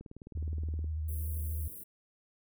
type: click train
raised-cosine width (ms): 3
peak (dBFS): -34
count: 17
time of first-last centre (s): 0.01-0.843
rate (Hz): 19.2
type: tone with vibrato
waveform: sine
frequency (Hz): 77.8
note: D#2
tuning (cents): 0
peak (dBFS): -32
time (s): 0.35-1.68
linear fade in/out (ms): 5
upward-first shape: sine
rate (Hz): 13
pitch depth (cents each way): 48
type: band-stop noise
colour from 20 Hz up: white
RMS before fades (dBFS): -46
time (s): 1.08-1.84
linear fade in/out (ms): 10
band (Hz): 490 to 9700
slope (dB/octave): 48
effects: none